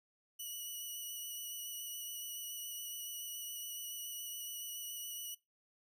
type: tone with vibrato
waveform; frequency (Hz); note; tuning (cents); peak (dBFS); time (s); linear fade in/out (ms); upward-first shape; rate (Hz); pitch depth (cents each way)
5% pulse; 2940; F#7; -12; -34; 0.39-5.35; 10; square; 7.1; 13
effects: noise-tail reverb RT60 0.2 s tail -20 dB re dry